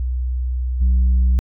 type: tone with level steps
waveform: sine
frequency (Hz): 62.5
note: B1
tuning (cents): +21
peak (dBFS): -18 / -9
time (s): 0-1.39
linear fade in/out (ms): 0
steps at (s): 0.8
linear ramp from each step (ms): 20
effects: tanh soft clip ceiling -11 dBFS